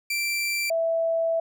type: tone pair in turn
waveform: sawtooth / sine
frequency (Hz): 2349 / 659.2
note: D7 / E5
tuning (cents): 0 / 0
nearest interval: octave + minor seventh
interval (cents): 2200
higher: first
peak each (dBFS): -21 / -21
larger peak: neither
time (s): 0.1-0.7 / 0.7-1.4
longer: second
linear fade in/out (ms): 5
effects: none